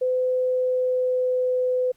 sine tone with pitch glide, 508 to 504.8 Hz, B4 to B4, +49 to +38 cents, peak -19 dBFS, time 0.01-1.92 s, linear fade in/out 10 ms, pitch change -11 cents, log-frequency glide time 0.37-1.58 s, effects pink hiss -63 dBFS RMS until 1.96 s + MP3 96 kbps

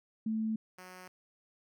sine / 5% pulse tone pair in turn, 220 / 183.43 Hz, A3 / F#3, 0 / -15 cents, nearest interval minor third, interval 315 cents, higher first, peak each -30 / -37 dBFS, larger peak first, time 0.26-0.56 / 0.78-1.08 s, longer neither, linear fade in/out 5 ms, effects none

